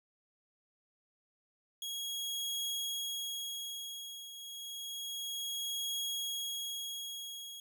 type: tone with tremolo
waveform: sawtooth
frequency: 3307 Hz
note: G#7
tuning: 8 cents flat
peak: -31 dBFS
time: 1.82-7.6 s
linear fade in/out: 2 ms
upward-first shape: triangle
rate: 0.3 Hz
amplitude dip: 75%
effects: none